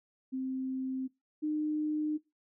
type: tone pair in turn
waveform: sine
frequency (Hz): 261.6 / 304.4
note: C4 / D#4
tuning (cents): 0 / -38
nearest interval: minor third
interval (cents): 262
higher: second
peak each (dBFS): -32 / -29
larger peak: second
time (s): 0.32-1.08 / 1.42-2.18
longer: neither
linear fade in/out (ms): 20
effects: noise-tail reverb RT60 0.2 s tail -19 dB re dry